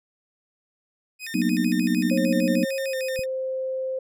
sawtooth tone with vibrato, 2133 Hz, C7, 33 cents sharp, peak -29 dBFS, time 1.19-3.26 s, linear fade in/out 50 ms, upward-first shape square, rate 6.6 Hz, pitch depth 280 cents each way
sine chord, B major seventh, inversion second, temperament just, 185.21 / 231.5 / 246.9 / 308.7 Hz, F#3 / A#3 / B3 / D#4, +2 / -12 / 0 / -14 cents, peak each -25 dBFS, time 1.34-2.65 s, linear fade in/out 10 ms
sine tone with pitch glide, 538 to 523 Hz, C5 to C5, +48 to -1 cents, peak -25 dBFS, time 2.11-3.99 s, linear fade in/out 5 ms, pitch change -49 cents, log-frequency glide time 2.88-2.95 s
click, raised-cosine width 5 ms, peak -24 dBFS, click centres 3.192 s
effects none

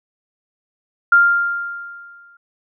sine tone with exponential decay, 1396.9 Hz, F6, in tune, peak -6 dBFS, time 1.12-2.37 s, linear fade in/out 5 ms, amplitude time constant 270 ms, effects none

